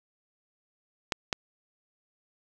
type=clicks; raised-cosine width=0.2 ms; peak=-9 dBFS; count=2; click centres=1.122 / 1.328 s; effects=8-bit